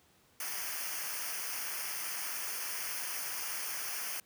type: noise with comb filter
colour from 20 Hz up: white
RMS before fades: -38 dBFS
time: 0.4-4.2 s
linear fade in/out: 2 ms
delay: 0.26 ms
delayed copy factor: -0.85
effects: pink hiss -66 dBFS RMS until 4.25 s + high-pass 80 Hz 12 dB/octave